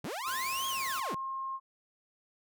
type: linear two-way sweep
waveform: sawtooth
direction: up then down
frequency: 103.83 to 3322 to 103.83 Hz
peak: -32 dBFS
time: 0.04-1.15 s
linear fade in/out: 5 ms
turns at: 0.67 s
type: tone with pitch glide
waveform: sine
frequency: 1046.5 to 1067.9 Hz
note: C6 to C6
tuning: 0 to +35 cents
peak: -34 dBFS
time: 0.22-1.6 s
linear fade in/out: 50 ms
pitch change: +35 cents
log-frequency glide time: 0.4-0.59 s
type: noise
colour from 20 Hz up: white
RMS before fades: -42 dBFS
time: 0.26-1.01 s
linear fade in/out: 20 ms
effects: none